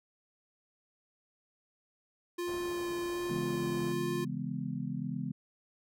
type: tone with vibrato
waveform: square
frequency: 349.2 Hz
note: F4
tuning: in tune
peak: -34 dBFS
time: 2.38-4.25 s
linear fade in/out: 10 ms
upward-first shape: sine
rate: 1.3 Hz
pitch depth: 9 cents each way
type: low-pass noise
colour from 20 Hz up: white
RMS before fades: -49 dBFS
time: 2.47-3.93 s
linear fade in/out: 10 ms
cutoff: 670 Hz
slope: 12 dB/octave
type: chord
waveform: sine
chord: C# minor seventh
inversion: none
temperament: just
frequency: 138.59 / 166.31 / 207.9 / 249.5 Hz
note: C#3 / E3 / G#3 / B3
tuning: 0 / +16 / +2 / +18 cents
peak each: -39 dBFS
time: 3.29-5.32 s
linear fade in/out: 10 ms
effects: none